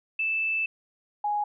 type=tone pair in turn; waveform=sine; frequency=2637 / 830.6 Hz; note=E7 / G#5; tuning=0 / 0 cents; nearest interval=octave + minor sixth; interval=2000 cents; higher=first; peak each=-24 dBFS; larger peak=neither; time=0.19-0.66 / 1.24-1.44 s; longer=first; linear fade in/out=5 ms; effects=none